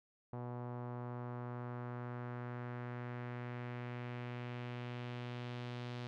sawtooth tone with low-pass filter sweep, 122.1 Hz, B2, 19 cents flat, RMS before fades -44 dBFS, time 0.33-6.07 s, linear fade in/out 0 ms, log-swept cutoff 910 to 3900 Hz, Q 1.6, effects none

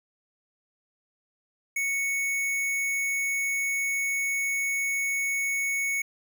square tone, 2217 Hz, C#7, in tune, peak -26 dBFS, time 1.76-6.02 s, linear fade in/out 5 ms, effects none

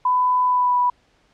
sine tone with pitch glide, 1000 to 984.5 Hz, B5 to B5, +21 to -6 cents, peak -15 dBFS, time 0.05-0.9 s, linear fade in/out 5 ms, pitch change -27 cents, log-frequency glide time 0.45-0.78 s, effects pink hiss -60 dBFS RMS until 1.33 s + low-pass 5000 Hz 12 dB/octave

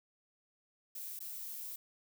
violet noise with dropouts, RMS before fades -44 dBFS, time 0.95-1.76 s, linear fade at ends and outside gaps 5 ms, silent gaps 1.191-1.204 s, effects none

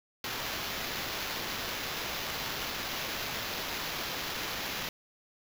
violet noise with sample-and-hold, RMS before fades -36 dBFS, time 0.24-4.89 s, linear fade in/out 2 ms, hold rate 8820 Hz, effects none

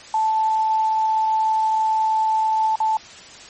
sine tone with dropouts, 877 Hz, A5, 6 cents flat, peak -16 dBFS, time 0.14-2.97 s, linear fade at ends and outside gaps 2 ms, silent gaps 2.757-2.802 s, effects white hiss -41 dBFS RMS until 3.49 s + MP3 32 kbps

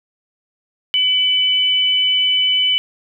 sine tone pair together, 2292 / 2997 Hz, D7 / F#7, -43 / +22 cents, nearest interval perfect fourth, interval 465 cents, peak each -23 / -13 dBFS, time 0.94-2.78 s, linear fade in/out 0 ms, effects none

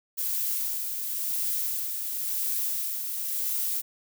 violet noise with tremolo, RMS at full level -28 dBFS, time 0.17-3.82 s, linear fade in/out 20 ms, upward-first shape sine, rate 0.95 Hz, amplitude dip 40%, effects none

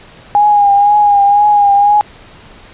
sine tone with vibrato, 818 Hz, G#5, 26 cents flat, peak -5 dBFS, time 0.35-2.01 s, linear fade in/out 0 ms, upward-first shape triangle, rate 2 Hz, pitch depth 42 cents each way, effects pink hiss -38 dBFS RMS until 2.73 s + resampled to 8000 Hz

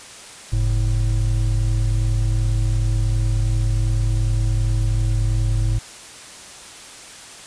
triangle tone pair together, 46.2 / 108.9 Hz, F#1 / A2, -2 / -17 cents, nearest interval octave + minor third, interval 1485 cents, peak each -17 dBFS, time 0.52-5.79 s, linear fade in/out 10 ms, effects white hiss -39 dBFS RMS until 7.46 s + resampled to 22050 Hz

